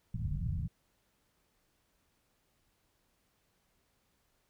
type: low-pass noise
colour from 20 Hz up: white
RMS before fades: -35 dBFS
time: 0.14-0.68 s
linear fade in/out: 5 ms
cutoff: 170 Hz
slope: 48 dB/octave
effects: pink hiss -75 dBFS RMS until 4.49 s